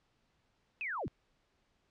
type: linear sweep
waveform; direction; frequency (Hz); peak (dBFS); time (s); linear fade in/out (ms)
sine; down; 2637 to 48.95; -35; 0.81-1.08; 0
effects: pink hiss -75 dBFS RMS until 1.9 s + low-pass 5000 Hz 12 dB/octave